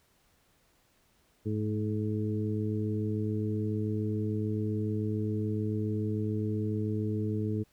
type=harmonic tone with a mistuned harmonic; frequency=107 Hz; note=A2; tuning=48 cents flat; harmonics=1 / 2 / 3 / 4; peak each=-31 / -34 / -36 / -37 dBFS; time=1.45-7.64 s; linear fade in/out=20 ms; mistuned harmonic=1; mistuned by=-27 cents; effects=pink hiss -68 dBFS RMS until 7.72 s